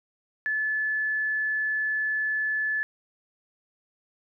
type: tone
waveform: sine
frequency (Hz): 1730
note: A6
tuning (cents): -30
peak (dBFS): -24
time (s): 0.46-2.83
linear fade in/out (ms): 0
effects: none